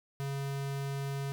square tone, 138.59 Hz, C#3, in tune, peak -34 dBFS, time 0.2-1.32 s, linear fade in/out 0 ms, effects none

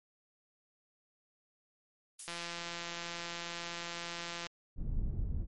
violet noise with exponential decay, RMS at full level -37 dBFS, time 2.19-2.7 s, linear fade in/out 5 ms, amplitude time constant 110 ms
click train, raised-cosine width 0.2 ms, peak -23 dBFS, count 375, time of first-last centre 2.28-4.467 s, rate 171 Hz
pink low-pass noise, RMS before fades -34 dBFS, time 4.76-5.47 s, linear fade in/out 50 ms, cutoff 120 Hz, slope 12 dB/octave
effects MP3 48 kbps

